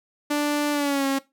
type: tone with pitch glide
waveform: sawtooth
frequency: 293.7 to 272.5 Hz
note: D4 to C#4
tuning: 0 to -29 cents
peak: -17 dBFS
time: 0.3-1.19 s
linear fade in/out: 10 ms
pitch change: -129 cents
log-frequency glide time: 0.72-1.06 s
effects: noise-tail reverb RT60 0.2 s tail -18 dB re dry